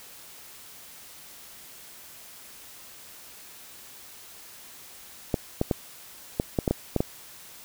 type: clicks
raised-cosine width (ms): 2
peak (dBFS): -9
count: 9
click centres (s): 5.342 / 5.614 / 5.712 / 6.399 / 6.588 / 6.678 / 6.71 / 6.963 / 7.005
effects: white hiss -47 dBFS RMS until 7.64 s